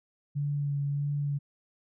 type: tone with vibrato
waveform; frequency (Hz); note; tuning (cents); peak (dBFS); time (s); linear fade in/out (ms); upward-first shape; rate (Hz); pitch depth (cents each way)
sine; 143.2; D3; -43; -27; 0.35-1.39; 20; sine; 1.6; 17
effects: none